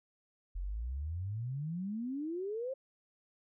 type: exponential sweep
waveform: sine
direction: up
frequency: 42.26 to 546 Hz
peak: -35 dBFS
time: 0.55-2.74 s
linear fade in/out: 10 ms
effects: none